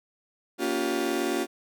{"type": "chord", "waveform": "35% pulse", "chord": "G half-diminished seventh", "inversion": "first", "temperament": "just", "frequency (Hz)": [235.2, 282.2, 352.8, 392], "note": ["Bb3", "Db4", "F4", "G4"], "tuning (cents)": [16, 31, 18, 0], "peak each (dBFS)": [-32, -29, -27, -31], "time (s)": [0.58, 1.47], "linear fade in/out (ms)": 50, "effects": []}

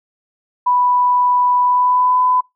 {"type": "tone with pitch glide", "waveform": "sine", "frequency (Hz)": [987.8, 1003.9], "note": ["B5", "B5"], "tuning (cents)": [0, 28], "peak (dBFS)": -11, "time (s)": [0.66, 2.41], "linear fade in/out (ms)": 10, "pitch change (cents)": 28, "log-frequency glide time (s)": [1.62, 2.2], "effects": ["noise-tail reverb RT60 0.2 s tail -26 dB re dry"]}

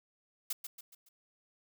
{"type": "noise with echo", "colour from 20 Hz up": "blue", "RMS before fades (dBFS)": -35, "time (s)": [0.5, 0.53], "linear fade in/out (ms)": 5, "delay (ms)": 140, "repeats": 4, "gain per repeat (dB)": -7, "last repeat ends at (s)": 1.09, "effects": []}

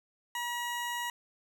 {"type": "tone", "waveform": "20% pulse", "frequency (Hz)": 960, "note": "B5", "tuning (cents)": -49, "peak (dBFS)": -28, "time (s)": [0.35, 1.1], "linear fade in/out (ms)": 2, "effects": []}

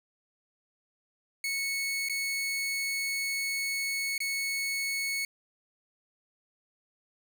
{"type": "tone with dropouts", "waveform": "sawtooth", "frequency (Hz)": 2206, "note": "C#7", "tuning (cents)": -9, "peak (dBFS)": -26, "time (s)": [1.44, 5.25], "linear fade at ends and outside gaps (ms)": 2, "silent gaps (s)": [[2.087, 2.096], [4.18, 4.203]], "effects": []}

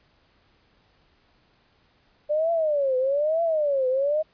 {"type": "tone with vibrato", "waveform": "sine", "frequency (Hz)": 586, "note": "D5", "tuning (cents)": -4, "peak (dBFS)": -20, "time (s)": [2.29, 4.23], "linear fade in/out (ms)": 20, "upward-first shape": "triangle", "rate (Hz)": 1.1, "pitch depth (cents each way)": 260, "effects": ["pink hiss -63 dBFS RMS until 4.33 s", "resampled to 11025 Hz"]}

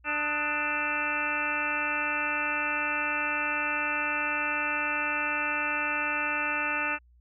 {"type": "harmonic tone with a mistuned harmonic", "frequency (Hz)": 296, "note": "D4", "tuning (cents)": 14, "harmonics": [1, 2, 3, 4, 5, 6, 7, 8, 9], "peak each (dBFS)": [-40, -40, -36, -35, -33, -36, -41, -36, -31], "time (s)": [0.04, 6.99], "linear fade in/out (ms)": 50, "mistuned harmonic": 4, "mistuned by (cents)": 95, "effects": ["added 60 Hz sine -56 dBFS peak until 7.2 s"]}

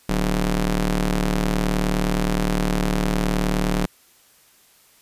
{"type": "ring-modulated tone", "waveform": "sawtooth", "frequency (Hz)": 109.4, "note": "A2", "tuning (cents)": -9, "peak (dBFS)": -12, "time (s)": [0.09, 3.86], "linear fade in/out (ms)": 5, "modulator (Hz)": 74.4, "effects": ["white hiss -55 dBFS RMS until 5.01 s", "resampled to 32000 Hz"]}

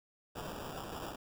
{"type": "noise with sample-and-hold", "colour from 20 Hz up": "violet", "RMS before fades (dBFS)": -43, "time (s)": [0.35, 1.16], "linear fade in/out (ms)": 10, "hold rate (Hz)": 2100, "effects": []}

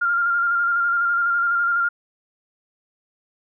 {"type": "tone with vibrato", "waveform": "sine", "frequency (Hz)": 1396.9, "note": "F6", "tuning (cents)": 0, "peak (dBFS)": -17, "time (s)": [0.01, 1.89], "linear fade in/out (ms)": 10, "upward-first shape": "square", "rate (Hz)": 12, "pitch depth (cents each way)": 21, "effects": []}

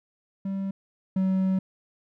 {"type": "tone pair in turn", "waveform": "triangle", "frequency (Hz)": [194.4, 189.19], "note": ["G3", "F#3"], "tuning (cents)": [-14, 39], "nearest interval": "unison", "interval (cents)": 47, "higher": "first", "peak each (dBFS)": [-25, -19], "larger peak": "second", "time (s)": [[0.45, 0.71], [1.16, 1.59]], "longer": "second", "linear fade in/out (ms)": 5, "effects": []}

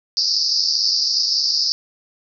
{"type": "band-pass noise", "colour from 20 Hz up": "white", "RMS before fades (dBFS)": -19, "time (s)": [0.17, 1.72], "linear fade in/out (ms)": 0, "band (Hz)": [4600, 5300], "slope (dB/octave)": 96, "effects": []}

